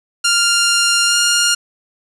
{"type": "tone with pitch glide", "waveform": "10% pulse", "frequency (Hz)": [1396.9, 1410.7], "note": ["F6", "F6"], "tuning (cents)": [0, 17], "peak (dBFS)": -3, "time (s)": [0.24, 1.55], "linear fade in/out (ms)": 10, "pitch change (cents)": 17, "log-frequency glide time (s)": [1.06, 1.16], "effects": ["resampled to 24000 Hz", "7-bit"]}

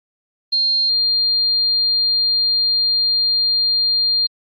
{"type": "tone", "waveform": "sine", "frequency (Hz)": 4200, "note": "C8", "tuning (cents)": 6, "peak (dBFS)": -14, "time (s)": [0.52, 4.27], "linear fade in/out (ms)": 10, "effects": ["Opus 32 kbps"]}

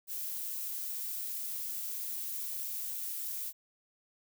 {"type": "noise", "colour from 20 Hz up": "violet", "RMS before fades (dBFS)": -38, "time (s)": [0.07, 3.53], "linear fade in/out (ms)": 50, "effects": []}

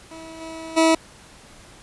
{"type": "tone with level steps", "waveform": "20% pulse", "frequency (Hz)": 323.9, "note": "E4", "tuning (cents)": -30, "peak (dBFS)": [-32, -28, -9], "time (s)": [0.11, 0.95], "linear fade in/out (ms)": 5, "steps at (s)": [0.4, 0.76], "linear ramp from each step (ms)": 20, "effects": ["pink hiss -47 dBFS RMS until 1.82 s", "resampled to 24000 Hz"]}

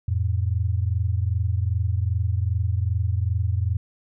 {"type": "tone pair together", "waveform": "sine", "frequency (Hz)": [86.7, 109.24], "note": ["F2", "A2"], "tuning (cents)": [-12, -12], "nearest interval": "major third", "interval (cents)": 400, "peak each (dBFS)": [-22, -24], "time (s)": [0.08, 3.77], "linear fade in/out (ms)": 5, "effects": []}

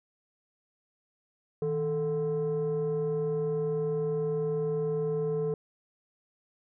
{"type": "tone pair together", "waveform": "sine", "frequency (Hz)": [158.47, 440], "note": ["D#3", "A4"], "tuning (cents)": [32, 0], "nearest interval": "octave + tritone", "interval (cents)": 1768, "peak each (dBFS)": [-30, -26], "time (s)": [1.62, 5.54], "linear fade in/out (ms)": 2, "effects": ["tanh soft clip ceiling -24 dBFS"]}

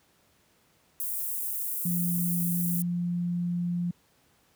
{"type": "high-pass noise", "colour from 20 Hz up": "white", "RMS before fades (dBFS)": -32, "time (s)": [1, 2.82], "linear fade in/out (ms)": 0, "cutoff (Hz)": 10000, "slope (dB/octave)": 24}
{"type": "tone", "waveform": "sine", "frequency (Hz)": 174.61, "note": "F3", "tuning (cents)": 0, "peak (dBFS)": -26, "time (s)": [1.85, 3.91], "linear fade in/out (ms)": 5}
{"effects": ["pink hiss -65 dBFS RMS until 4.55 s", "high-pass 80 Hz 12 dB/octave"]}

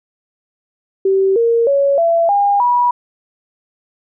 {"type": "tone with pitch steps", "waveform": "sine", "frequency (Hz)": [385.9, 464.2, 558.5, 671.9, 808.3, 972.4], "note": ["G4", "A#4", "C#5", "E5", "G#5", "B5"], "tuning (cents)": [-27, -7, 13, 33, -47, -27], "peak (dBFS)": -10, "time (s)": [1.05, 2.91], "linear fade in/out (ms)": 5, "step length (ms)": 310, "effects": []}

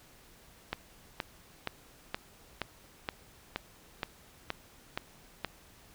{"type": "click train", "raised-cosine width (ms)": 0.3, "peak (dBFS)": -16, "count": 11, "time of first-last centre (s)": [0.73, 5.447], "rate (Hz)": 2.12, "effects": ["pink hiss -58 dBFS RMS until 5.94 s"]}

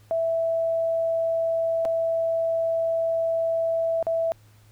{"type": "tone with dropouts", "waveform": "sine", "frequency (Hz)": 659.3, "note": "E5", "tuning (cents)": 0, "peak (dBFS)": -21, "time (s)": [0.11, 4.32], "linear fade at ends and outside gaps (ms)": 0, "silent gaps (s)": [[1.851, 1.855], [4.027, 4.068]], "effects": ["added 106 Hz sine -52 dBFS peak until 4.71 s", "pink hiss -60 dBFS RMS until 4.71 s"]}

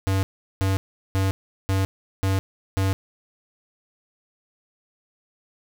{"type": "tone bursts", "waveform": "square", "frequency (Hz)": 96.2, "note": "G2", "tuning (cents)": -32, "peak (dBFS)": -20, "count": 6, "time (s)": [0.07, 2.93], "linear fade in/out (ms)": 0, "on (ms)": 160, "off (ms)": 380, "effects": []}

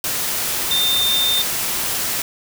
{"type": "tone in noise", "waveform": "sine", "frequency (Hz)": 3613, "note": "A7", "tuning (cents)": 45, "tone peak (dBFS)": -16, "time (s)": [0.71, 1.42], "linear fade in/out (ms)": 2, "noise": "white", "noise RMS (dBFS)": -22, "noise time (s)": [0.04, 2.22], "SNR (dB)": 3, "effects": []}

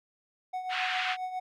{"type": "tone with tremolo", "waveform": "triangle", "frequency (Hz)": 740, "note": "F#5", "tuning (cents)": 0, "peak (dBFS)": -28, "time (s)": [0.53, 1.4], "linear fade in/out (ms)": 10, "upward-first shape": "triangle", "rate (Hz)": 7.4, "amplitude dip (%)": 65}
{"type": "band-pass noise", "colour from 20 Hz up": "white", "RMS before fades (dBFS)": -32, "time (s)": [0.69, 1.17], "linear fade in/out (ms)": 50, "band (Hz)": [1200, 3000], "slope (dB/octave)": 24}
{"effects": []}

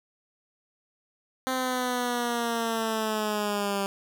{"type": "linear sweep", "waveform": "10% pulse", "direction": "down", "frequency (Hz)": [260.4, 196.7], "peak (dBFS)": -18, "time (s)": [1.47, 3.86], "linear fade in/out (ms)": 0, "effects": []}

